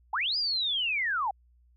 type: linear two-way sweep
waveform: sine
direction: up then down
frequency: 740 to 5000 to 740 Hz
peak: -26 dBFS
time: 0.13-1.31 s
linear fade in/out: 5 ms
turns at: 0.37 s
effects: added 60 Hz sine -59 dBFS peak until 1.76 s